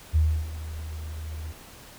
sine tone with ADSR envelope, 78.1 Hz, D#2, 7 cents sharp, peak -16 dBFS, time 0.13-1.53 s, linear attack 29 ms, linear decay 300 ms, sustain -16 dB, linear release 28 ms, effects pink hiss -47 dBFS RMS until 1.98 s

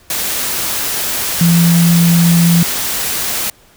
sine tone in noise, 170 Hz, F3, 46 cents flat, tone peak -7 dBFS, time 1.41-2.63 s, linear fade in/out 2 ms, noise white, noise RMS -18 dBFS, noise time 0.1-3.5 s, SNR +8 dB, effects pink hiss -47 dBFS RMS until 3.76 s

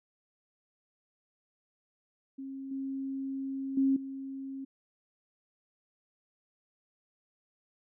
sine tone with level steps, 270 Hz, C#4, 45 cents flat, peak -38 / -33 / -23 / -37 dBFS, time 2.38-4.65 s, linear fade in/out 10 ms, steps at 2.71 / 3.77 / 3.96 s, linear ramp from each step 5 ms, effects none

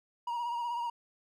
triangle tone with vibrato, 950 Hz, A#5, 33 cents sharp, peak -30 dBFS, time 0.27-0.9 s, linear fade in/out 5 ms, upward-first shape sine, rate 16 Hz, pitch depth 37 cents each way, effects none

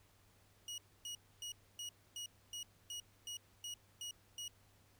25% pulse tone bursts, 2900 Hz, F#7, 35 cents flat, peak -40 dBFS, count 11, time 0.68-4.48 s, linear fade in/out 2 ms, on 100 ms, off 270 ms, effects added 99 Hz sine -70 dBFS peak until 4.99 s + pink hiss -70 dBFS RMS until 4.99 s

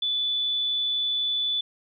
sine tone, 3476 Hz, A7, 22 cents flat, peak -23 dBFS, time 0.02-1.61 s, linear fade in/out 5 ms, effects none

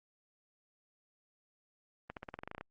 accelerating click train, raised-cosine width 0.5 ms, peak -27 dBFS, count 12, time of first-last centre 2.1-2.61 s, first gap 68 ms, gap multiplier 0.92, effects Opus 32 kbps

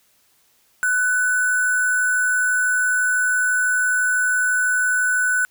sine tone with sample-and-hold, 1494 Hz, F#6, 16 cents sharp, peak -16 dBFS, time 0.83-5.45 s, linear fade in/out 0 ms, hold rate 8820 Hz, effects white hiss -60 dBFS RMS until 5.5 s

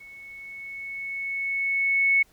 sine tone with level ramp, 2207 Hz, C#7, 8 cents flat, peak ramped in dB -43 to -16 dBFS, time 0-2.23 s, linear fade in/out 10 ms, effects pink hiss -60 dBFS RMS until 2.32 s

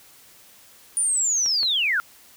sine linear sweep, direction down, 9580 to 1332 Hz, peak -19 dBFS, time 0.97-2 s, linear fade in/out 0 ms
clicks, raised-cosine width 0.3 ms, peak -20 dBFS, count 2, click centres 1.461 / 1.631 s
effects white hiss -51 dBFS RMS until 2.36 s

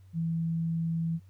sine tone, 164.81 Hz, E3, in tune, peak -27 dBFS, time 0.13-1.2 s, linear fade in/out 50 ms, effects added 94 Hz sine -51 dBFS peak until 1.29 s + pink hiss -71 dBFS RMS until 1.29 s

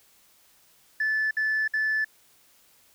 sine tone bursts, 1743 Hz, A6, 17 cents flat, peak -21 dBFS, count 3, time 1-2.046 s, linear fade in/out 5 ms, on 310 ms, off 58 ms, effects tanh soft clip ceiling -20 dBFS + white hiss -60 dBFS RMS until 2.94 s

